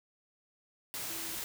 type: tone in noise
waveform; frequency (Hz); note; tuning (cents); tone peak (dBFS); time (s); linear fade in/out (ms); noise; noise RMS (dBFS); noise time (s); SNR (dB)
sine; 329.6; E4; 0; -49; 1.1-1.35; 0; white; -39; 0.94-1.44; -13
effects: none

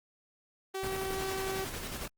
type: tone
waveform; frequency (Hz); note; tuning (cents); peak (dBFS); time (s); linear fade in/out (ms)
sawtooth; 383.6; G4; -37; -30; 0.74-1.65; 10
type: noise with tremolo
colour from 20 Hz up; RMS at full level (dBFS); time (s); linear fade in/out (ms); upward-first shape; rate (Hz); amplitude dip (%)
pink; -38; 0.83-2.08; 5; square; 11; 35
effects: Opus 32 kbps

